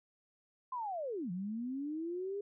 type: linear two-way sweep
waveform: sine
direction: down then up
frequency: 1046.5 to 171.1 to 411.5 Hz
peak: -36 dBFS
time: 0.72-2.41 s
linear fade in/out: 5 ms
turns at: 1.31 s
effects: none